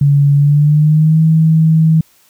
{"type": "tone with pitch glide", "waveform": "sine", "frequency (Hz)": [142.4, 159.84], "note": ["C#3", "D#3"], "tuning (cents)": [47, 47], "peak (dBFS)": -6, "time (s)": [0.01, 2.01], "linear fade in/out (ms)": 5, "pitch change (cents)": 200, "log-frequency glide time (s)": [0.35, 1.21], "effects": ["white hiss -51 dBFS RMS until 2.29 s"]}